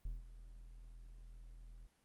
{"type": "tone with ADSR envelope", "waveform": "triangle", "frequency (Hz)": 41.2, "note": "E1", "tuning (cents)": 0, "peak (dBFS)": -36, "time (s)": [0.05, 1.87], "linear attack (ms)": 4, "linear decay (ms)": 170, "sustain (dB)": -14, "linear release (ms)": 10, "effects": ["pink hiss -75 dBFS RMS until 2.04 s", "Opus 32 kbps"]}